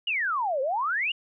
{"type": "exponential two-way sweep", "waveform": "sine", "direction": "down then up", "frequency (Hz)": [2960, 508, 2960], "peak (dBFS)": -24, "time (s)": [0.07, 1.12], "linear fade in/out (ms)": 5, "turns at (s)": 0.61, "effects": []}